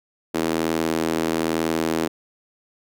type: tone with high-pass filter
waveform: sawtooth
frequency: 81.1 Hz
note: E2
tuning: 28 cents flat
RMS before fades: -23 dBFS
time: 0.34-2.08 s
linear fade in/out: 10 ms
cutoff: 310 Hz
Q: 2
effects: none